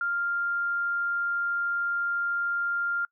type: tone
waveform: sine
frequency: 1396.9 Hz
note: F6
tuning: in tune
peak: -25 dBFS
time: 0.01-3.05 s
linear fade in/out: 2 ms
effects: noise-tail reverb RT60 0.1 s tail -26 dB re dry